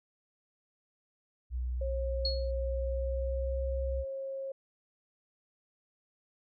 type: tone with pitch glide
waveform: sine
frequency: 61.74 to 64.77 Hz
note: B1 to C2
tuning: 0 to -17 cents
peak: -31 dBFS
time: 1.5-4.05 s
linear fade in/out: 50 ms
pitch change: +83 cents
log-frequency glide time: 2.6-3.75 s
type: tone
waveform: sine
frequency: 540 Hz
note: C#5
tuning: 45 cents flat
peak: -35 dBFS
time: 1.81-4.52 s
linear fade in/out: 5 ms
type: tone with exponential decay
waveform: sine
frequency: 4323 Hz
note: C#8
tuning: 44 cents flat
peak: -27 dBFS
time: 2.25-2.51 s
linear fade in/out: 2 ms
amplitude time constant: 56 ms
effects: none